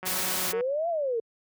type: click train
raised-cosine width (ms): 0.5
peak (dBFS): -23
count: 108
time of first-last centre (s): 0.03-0.608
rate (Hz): 185
type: noise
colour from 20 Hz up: white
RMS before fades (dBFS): -29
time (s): 0.05-0.53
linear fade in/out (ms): 20
type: exponential two-way sweep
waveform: sine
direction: up then down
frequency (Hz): 440 to 700 to 440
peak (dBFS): -25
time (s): 0.53-1.2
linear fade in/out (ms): 5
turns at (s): 0.89
effects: high-pass 80 Hz 12 dB/octave